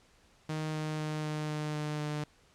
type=tone with pitch steps; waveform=sawtooth; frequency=155.56 / 154.57 / 153.6 / 152.62 / 151.66 / 150.7 / 149.74 Hz; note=D#3 / D#3 / D#3 / D#3 / D#3 / D3 / D3; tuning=0 / -11 / -22 / -33 / -44 / +45 / +34 cents; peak=-29 dBFS; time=0.49-2.24 s; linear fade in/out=5 ms; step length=250 ms; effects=pink hiss -64 dBFS RMS until 2.54 s + low-pass 8000 Hz 12 dB/octave